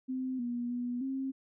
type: tone with pitch steps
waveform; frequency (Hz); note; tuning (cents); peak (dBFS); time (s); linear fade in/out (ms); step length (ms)
sine; 258.6 / 240.8 / 244.1 / 267; C4 / B3 / B3 / C4; -20 / -44 / -20 / +35; -32; 0.08-1.32; 20; 310
effects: none